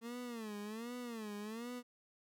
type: tone with vibrato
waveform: 30% pulse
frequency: 225.3 Hz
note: A3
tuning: 41 cents sharp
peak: -40 dBFS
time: 0.01-1.83 s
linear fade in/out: 50 ms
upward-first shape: sine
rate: 1.3 Hz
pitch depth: 160 cents each way
effects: none